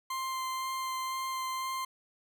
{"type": "tone with vibrato", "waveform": "40% pulse", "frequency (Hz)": 1046.5, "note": "C6", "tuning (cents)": 0, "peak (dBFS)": -32, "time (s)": [0.1, 1.85], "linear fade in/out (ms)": 5, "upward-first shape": "sine", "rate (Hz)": 2, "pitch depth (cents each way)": 9, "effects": []}